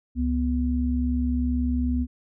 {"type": "tone pair together", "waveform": "sine", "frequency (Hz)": [69.28, 246.9], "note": ["C#2", "B3"], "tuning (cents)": [0, 0], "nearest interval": "octave + minor seventh", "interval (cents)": 2200, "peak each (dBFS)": -24, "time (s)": [0.15, 2.07], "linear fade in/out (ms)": 50, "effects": []}